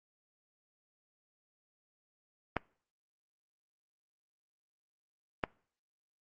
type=clicks; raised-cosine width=0.5 ms; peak=-14 dBFS; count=2; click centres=2.567 / 5.438 s; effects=noise-tail reverb RT60 0.5 s tail -25 dB re dry + Opus 32 kbps